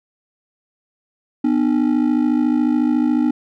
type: ring-modulated tone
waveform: triangle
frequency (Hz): 274.7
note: C#4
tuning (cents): -16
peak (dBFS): -9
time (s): 1.44-3.31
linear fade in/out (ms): 5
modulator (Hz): 27
effects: none